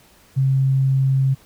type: tone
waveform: sine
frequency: 134.1 Hz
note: C3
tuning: 43 cents sharp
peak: -14 dBFS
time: 0.36-1.35 s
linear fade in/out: 20 ms
effects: pink hiss -52 dBFS RMS until 1.45 s